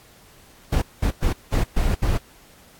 brown noise bursts at uneven times, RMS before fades -19 dBFS, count 6, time 0.72-0.82 / 1.02-1.11 / 1.22-1.33 / 1.52-1.64 / 1.76-1.95 / 2.02-2.18 s, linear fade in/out 10 ms, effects pink hiss -51 dBFS RMS until 2.79 s + AAC 64 kbps

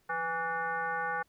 sine tone with frequency modulation, 1147 Hz, D6, 41 cents flat, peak -30 dBFS, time 0.09-1.23 s, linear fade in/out 10 ms, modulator 325 Hz, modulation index 1.7, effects pink hiss -71 dBFS RMS until 1.28 s

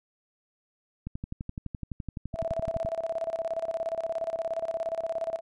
click train, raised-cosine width 5 ms, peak -22 dBFS, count 22, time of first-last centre 1.07-2.85 s, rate 11.8 Hz
sine tone with tremolo, 659.3 Hz, E5, in tune, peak -26 dBFS, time 2.33-5.41 s, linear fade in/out 50 ms, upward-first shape square, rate 17 Hz, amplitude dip 80%
effects resampled to 22050 Hz

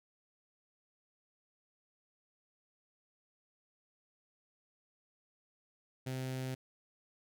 sawtooth tone with notch filter, 130 Hz, C3, 11 cents flat, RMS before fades -39 dBFS, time 6.06-6.55 s, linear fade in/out 10 ms, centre 1100 Hz, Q 1.8, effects none

